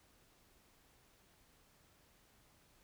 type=silence; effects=pink hiss -69 dBFS RMS until 2.83 s